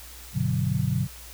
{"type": "chord", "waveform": "sine", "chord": "G major seventh", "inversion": "none", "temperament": "equal", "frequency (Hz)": [98, 123.47, 146.83, 185], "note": ["G2", "B2", "D3", "F#3"], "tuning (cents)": [0, 0, 0, 0], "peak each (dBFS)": [-30, -26, -27, -29], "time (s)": [0.33, 1.08], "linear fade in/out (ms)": 50, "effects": ["added 60 Hz sine -45 dBFS peak until 1.33 s", "white hiss -45 dBFS RMS until 1.33 s"]}